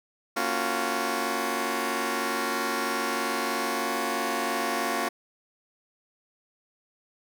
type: chord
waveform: 10% pulse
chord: Gb major seventh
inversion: first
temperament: just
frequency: 231.2 / 277.5 / 346.9 / 370 Hz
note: Bb3 / Db4 / F4 / Gb4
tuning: -14 / +2 / -12 / 0 cents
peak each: -24 dBFS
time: 0.36-5.09 s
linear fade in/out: 10 ms
effects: none